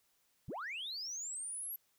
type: linear sweep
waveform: sine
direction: up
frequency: 63.3 to 11810 Hz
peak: -38 dBFS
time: 0.48-1.76 s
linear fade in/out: 5 ms
effects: tanh soft clip ceiling -37 dBFS + white hiss -75 dBFS RMS until 1.98 s